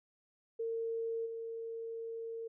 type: tone with level steps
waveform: sine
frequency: 455.9 Hz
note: A#4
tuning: 39 cents flat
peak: -34 / -39 dBFS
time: 0.59-2.48 s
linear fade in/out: 10 ms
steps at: 1.25 s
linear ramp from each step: 20 ms
effects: none